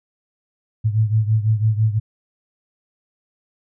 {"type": "beating tone pair", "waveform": "sine", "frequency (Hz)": [107.6, 113.6], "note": ["A2", "A#2"], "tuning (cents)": [-38, -44], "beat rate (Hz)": 6, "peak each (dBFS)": [-16, -20], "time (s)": [0.84, 2], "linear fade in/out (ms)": 20, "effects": []}